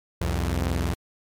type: tone pair together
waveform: sawtooth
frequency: 64.22 / 86 Hz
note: C2 / F2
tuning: -32 / -26 cents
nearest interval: perfect fourth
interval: 506 cents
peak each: -22 dBFS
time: 0.21-0.94 s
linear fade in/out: 5 ms
effects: MP3 96 kbps